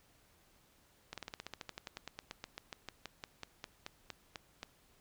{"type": "slowing click train", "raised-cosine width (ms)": 0.2, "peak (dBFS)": -25, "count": 28, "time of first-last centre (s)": [1.13, 4.631], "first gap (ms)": 47, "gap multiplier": 1.07, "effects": ["pink hiss -68 dBFS RMS until 5 s"]}